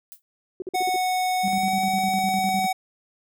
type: noise with exponential decay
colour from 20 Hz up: violet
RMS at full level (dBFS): -37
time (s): 0.12-0.22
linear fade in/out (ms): 0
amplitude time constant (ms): 21
type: tone bursts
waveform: sine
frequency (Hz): 370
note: F#4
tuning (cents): 0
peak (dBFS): -27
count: 6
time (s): 0.6-0.961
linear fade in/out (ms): 2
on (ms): 21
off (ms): 47
type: tone with pitch glide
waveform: square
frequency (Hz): 738 to 751.8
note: F#5 to F#5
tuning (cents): -5 to +27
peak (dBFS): -22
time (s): 0.74-2.73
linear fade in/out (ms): 10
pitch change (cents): +32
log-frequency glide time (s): 1.39-1.71
type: tone with tremolo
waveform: sine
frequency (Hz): 194.9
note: G3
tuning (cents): -10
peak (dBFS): -24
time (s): 1.43-2.67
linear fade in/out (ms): 20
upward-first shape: square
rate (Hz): 9.9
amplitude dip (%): 65
effects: none